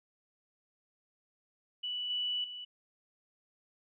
sine tone with level steps, 2960 Hz, F#7, in tune, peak -34 / -31 / -41 dBFS, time 1.83-2.65 s, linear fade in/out 10 ms, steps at 2.1 / 2.44 s, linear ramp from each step 2 ms, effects none

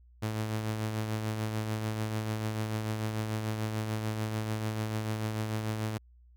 sawtooth tone with tremolo, 108.8 Hz, A2, 19 cents flat, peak -25 dBFS, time 0.22-5.98 s, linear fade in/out 10 ms, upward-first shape triangle, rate 6.8 Hz, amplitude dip 45%, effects added 60 Hz sine -55 dBFS peak until 6.36 s

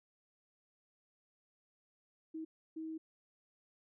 sine tone bursts at uneven times, 319.1 Hz, D#4, 44 cents sharp, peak -40 dBFS, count 2, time 2.34-2.45 / 2.76-2.98 s, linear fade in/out 10 ms, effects none

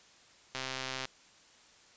click train, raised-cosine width 0.2 ms, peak -19 dBFS, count 67, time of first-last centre 0.55-1.054 s, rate 131 Hz, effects white hiss -60 dBFS RMS until 1.96 s + resampled to 16000 Hz

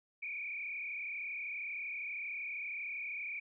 sine tone with frequency modulation, 2349 Hz, D7, in tune, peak -38 dBFS, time 0.22-3.4 s, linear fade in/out 10 ms, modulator 32.7 Hz, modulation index 3.3, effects none

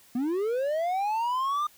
triangle linear sweep, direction up, 233.1 to 1219 Hz, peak -23 dBFS, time 0.15-1.67 s, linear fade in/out 5 ms, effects white hiss -57 dBFS RMS until 1.77 s

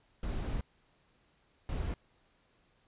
brown noise bursts at uneven times, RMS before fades -35 dBFS, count 2, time 0.23-0.61 / 1.69-1.94 s, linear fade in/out 2 ms, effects pink hiss -70 dBFS RMS until 2.87 s + resampled to 8000 Hz

